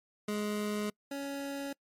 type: tone pair in turn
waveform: 25% pulse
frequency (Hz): 209.1 / 279.1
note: G#3 / C#4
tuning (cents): +12 / +12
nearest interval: perfect fourth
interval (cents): 500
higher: second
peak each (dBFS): -28 / -32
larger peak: first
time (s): 0.28-0.9 / 1.11-1.73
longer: neither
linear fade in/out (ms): 5
effects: noise-tail reverb RT60 0.1 s tail -26 dB re dry + MP3 64 kbps